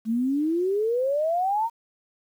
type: exponential sweep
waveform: sine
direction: up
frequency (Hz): 216.1 to 944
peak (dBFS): -21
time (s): 0.05-1.7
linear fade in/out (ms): 50
effects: 9-bit